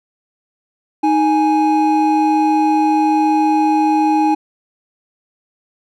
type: tone pair together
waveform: triangle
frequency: 311.1 / 832.1 Hz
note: D#4 / G#5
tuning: 0 / +3 cents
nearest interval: octave + perfect fourth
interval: 1703 cents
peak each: -12 dBFS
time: 1.03-4.35 s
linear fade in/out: 10 ms
effects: none